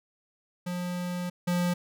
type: tone pair in turn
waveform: square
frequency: 178 / 176.57 Hz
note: F3 / F3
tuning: +33 / +19 cents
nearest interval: unison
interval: 14 cents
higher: first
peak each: -31 / -25 dBFS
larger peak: second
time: 0.66-1.3 / 1.47-1.74 s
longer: first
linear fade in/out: 10 ms
effects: none